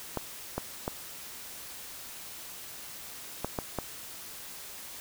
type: clicks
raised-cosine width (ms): 1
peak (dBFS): -16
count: 6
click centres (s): 0.173 / 0.58 / 0.879 / 3.446 / 3.588 / 3.787
effects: white hiss -44 dBFS RMS until 5 s

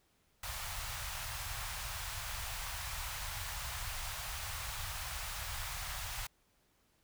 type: band-stop noise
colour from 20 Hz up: pink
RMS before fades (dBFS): -41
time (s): 0.43-6.27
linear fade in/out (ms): 5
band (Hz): 110 to 770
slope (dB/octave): 24
effects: pink hiss -73 dBFS RMS until 7.03 s

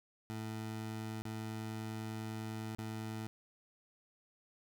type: tone with dropouts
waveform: 20% pulse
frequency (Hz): 110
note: A2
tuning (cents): 0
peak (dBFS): -35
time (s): 0.3-3.27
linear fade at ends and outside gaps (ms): 0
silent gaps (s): 1.22-1.253 / 2.75-2.785
effects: none

